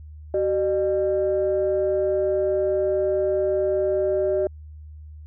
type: tone pair together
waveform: sine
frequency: 380 / 604.8 Hz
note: F#4 / D#5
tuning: +46 / -49 cents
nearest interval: minor sixth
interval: 805 cents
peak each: -21 dBFS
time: 0.34-4.47 s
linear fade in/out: 2 ms
effects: tanh soft clip ceiling -13 dBFS + added 76 Hz sine -38 dBFS peak until 5.26 s